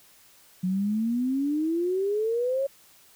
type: exponential sweep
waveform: sine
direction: up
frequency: 180 to 557 Hz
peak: -23 dBFS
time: 0.63-2.67 s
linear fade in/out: 10 ms
effects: white hiss -56 dBFS RMS until 3.15 s